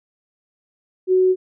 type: tone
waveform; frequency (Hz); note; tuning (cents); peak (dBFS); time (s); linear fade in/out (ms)
sine; 371.5; F#4; +7; -12; 1.07-1.36; 50
effects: none